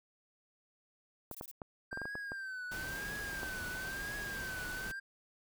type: noise bursts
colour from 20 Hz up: violet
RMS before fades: -48 dBFS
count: 4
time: 1.31-1.514 s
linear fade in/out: 2 ms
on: 36 ms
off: 20 ms
type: clicks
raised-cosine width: 1 ms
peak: -28 dBFS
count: 10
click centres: 1.313 / 1.411 / 1.618 / 1.929 / 1.974 / 2.017 / 2.055 / 2.154 / 2.319 / 3.432 s
type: tone with vibrato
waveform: triangle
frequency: 1568 Hz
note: G6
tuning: in tune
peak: -38 dBFS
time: 1.91-5 s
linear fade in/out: 10 ms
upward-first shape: triangle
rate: 1 Hz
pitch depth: 110 cents each way
type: noise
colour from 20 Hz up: pink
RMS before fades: -45 dBFS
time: 2.71-4.92 s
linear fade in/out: 10 ms
effects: none